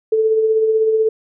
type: tone with tremolo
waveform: sine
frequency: 439.9 Hz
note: A4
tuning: in tune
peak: -10 dBFS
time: 0.12-1.09 s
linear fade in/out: 5 ms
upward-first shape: triangle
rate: 16 Hz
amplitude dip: 45%
effects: none